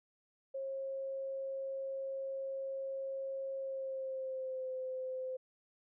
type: tone with pitch glide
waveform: sine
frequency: 539 to 516.7 Hz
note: C#5 to C5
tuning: -49 to -22 cents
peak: -37 dBFS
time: 0.54-5.37 s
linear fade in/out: 10 ms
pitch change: -73 cents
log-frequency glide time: 3.57-4.7 s
effects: none